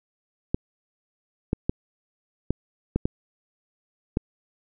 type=clicks; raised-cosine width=3 ms; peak=-9 dBFS; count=7; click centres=0.545 / 1.531 / 1.695 / 2.506 / 2.96 / 3.055 / 4.171 s; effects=none